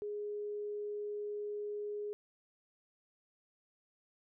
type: tone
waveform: sine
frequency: 415.3 Hz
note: G#4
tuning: in tune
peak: -37 dBFS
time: 0.02-2.13 s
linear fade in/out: 0 ms
effects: none